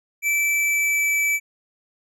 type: tone with pitch glide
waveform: square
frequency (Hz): 2322 to 2309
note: D7 to D7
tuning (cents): -20 to -30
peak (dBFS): -19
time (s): 0.22-1.4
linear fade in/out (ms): 50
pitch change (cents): -10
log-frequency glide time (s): 0.41-1.15
effects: none